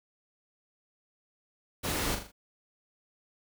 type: noise with echo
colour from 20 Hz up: pink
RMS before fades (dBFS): -32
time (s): 1.83-2.16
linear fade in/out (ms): 20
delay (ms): 40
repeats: 4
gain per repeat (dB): -6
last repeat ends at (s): 2.32
effects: none